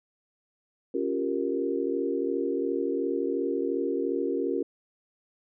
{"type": "chord", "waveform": "sine", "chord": "G half-diminished seventh", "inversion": "second", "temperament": "equal", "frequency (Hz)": [277.2, 349.2, 392, 466.2], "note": ["Db4", "F4", "G4", "Bb4"], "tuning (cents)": [0, 0, 0, 0], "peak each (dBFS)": -31, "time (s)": [0.94, 4.63], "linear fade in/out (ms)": 5, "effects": []}